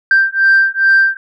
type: beating tone pair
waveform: sine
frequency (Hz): 1571 / 1573.4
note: G6 / G6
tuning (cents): +3 / +6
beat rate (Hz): 2.4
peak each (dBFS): -10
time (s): 0.11-1.17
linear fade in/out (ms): 2
effects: tanh soft clip ceiling -3 dBFS